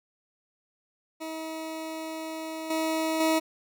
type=tone with level steps; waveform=20% pulse; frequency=319.5 Hz; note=D#4; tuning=46 cents sharp; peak=-29 / -21 / -17 dBFS; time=1.2-3.4 s; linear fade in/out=20 ms; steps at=2.7 / 3.2 s; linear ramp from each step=5 ms; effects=none